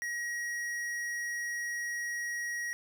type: tone with tanh clipping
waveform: triangle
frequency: 1900 Hz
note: A#6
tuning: 33 cents sharp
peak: -35 dBFS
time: 0.02-2.73 s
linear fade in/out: 0 ms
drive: 17 dB
effects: none